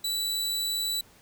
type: tone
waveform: sawtooth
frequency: 3951 Hz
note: B7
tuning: in tune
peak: -24 dBFS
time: 0.04-1.01 s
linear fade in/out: 5 ms
effects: pink hiss -57 dBFS RMS until 1.21 s